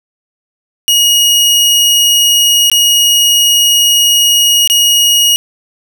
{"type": "tone with dropouts", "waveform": "sawtooth", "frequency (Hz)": 2884, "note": "F#7", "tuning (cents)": -45, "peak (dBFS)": -3, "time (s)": [0.88, 5.36], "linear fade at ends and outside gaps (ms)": 0, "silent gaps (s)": [[2.699, 2.716], [4.675, 4.699]], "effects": []}